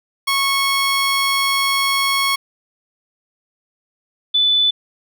15% pulse / sine tone pair in turn, 1100 / 3492 Hz, C#6 / A7, -14 / -14 cents, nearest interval octave + minor sixth, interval 2000 cents, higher second, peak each -9 / -12 dBFS, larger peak first, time 0.27-2.36 / 4.34-4.71 s, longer first, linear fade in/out 10 ms, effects none

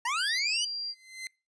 25% pulse linear sweep, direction up, 899 to 3039 Hz, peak -24 dBFS, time 0.05-0.65 s, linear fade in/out 5 ms
sine tone, 4753 Hz, D8, 20 cents sharp, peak -32 dBFS, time 0.16-0.95 s, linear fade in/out 50 ms
sawtooth tone with exponential growth, 2065 Hz, C7, 23 cents flat, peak -30 dBFS, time 0.81-1.27 s, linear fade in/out 1 ms, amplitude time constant 100 ms
effects noise-tail reverb RT60 0.3 s tail -25 dB re dry + resampled to 22050 Hz

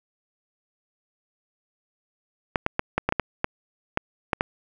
clicks, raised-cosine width 0.5 ms, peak -6 dBFS, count 11, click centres 2.558 / 2.664 / 2.794 / 2.98 / 3.09 / 3.124 / 3.197 / 3.444 / 3.974 / 4.332 / 4.409 s, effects none

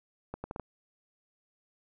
accelerating click train, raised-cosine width 1 ms, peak -23 dBFS, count 5, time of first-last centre 0.34-0.597 s, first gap 100 ms, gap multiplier 0.71, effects none

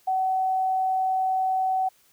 sine tone, 755 Hz, F#5, 35 cents sharp, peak -21 dBFS, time 0.07-1.89 s, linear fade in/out 10 ms, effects white hiss -61 dBFS RMS until 2.12 s

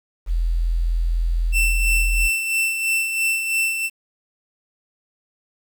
sine tone, 42 Hz, E1, 33 cents sharp, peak -17 dBFS, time 0.26-2.3 s, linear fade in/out 50 ms
45% pulse tone with tremolo, 2676 Hz, E7, 25 cents sharp, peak -17 dBFS, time 1.52-3.9 s, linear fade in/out 50 ms, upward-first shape sine, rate 3 Hz, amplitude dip 50%
effects 8-bit

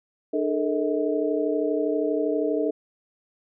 sine tone cluster, 300.8 / 425.3 / 457.8 / 636 Hz, D4 / G#4 / A#4 / D#5, +42 / +41 / -31 / +38 cents, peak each -26 / -27 / -27 / -29 dBFS, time 0.33-2.71 s, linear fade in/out 10 ms, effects none

